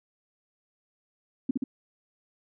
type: tone with echo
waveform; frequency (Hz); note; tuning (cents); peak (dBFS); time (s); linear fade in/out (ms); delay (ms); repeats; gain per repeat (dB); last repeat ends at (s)
sine; 261.6; C4; 0; -21; 1.49-1.51; 5; 65; 2; -2; 1.64
effects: none